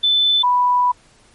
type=tone pair in turn; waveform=sine; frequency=3516 / 986.6 Hz; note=A7 / B5; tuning=-2 / -2 cents; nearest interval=octave + minor seventh; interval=2200 cents; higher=first; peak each=-12 dBFS; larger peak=neither; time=0.03-0.43 / 0.43-0.92 s; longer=second; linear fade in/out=10 ms; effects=pink hiss -52 dBFS RMS until 1.34 s + MP3 48 kbps